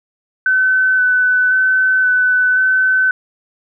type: tone with vibrato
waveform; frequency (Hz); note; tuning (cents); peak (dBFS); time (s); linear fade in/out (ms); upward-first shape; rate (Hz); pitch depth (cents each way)
sine; 1511; F#6; +36; -10; 0.46-3.11; 2; square; 0.95; 11
effects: none